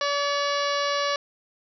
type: harmonic tone with a mistuned harmonic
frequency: 572 Hz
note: D5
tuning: 46 cents flat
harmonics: 1 / 2 / 3 / 4 / 5 / 6 / 7 / 8 / 9 / 10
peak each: -27 / -27 / -32 / -36 / -35 / -38 / -35 / -37 / -38 / -39 dBFS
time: 0.01-1.16 s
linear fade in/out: 2 ms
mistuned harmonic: 4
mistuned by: -28 cents
effects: none